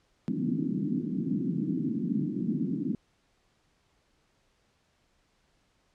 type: band-pass noise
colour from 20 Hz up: white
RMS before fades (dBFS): -30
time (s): 0.28-2.95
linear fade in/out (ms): 0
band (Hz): 150 to 300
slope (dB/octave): 48
effects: pink hiss -70 dBFS RMS until 5.94 s + low-pass 7000 Hz 12 dB/octave